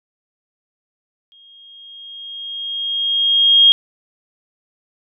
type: tone with exponential growth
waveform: sine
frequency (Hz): 3250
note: G#7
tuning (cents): -38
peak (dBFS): -5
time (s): 1.32-3.72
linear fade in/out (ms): 0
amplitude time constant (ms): 520
effects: none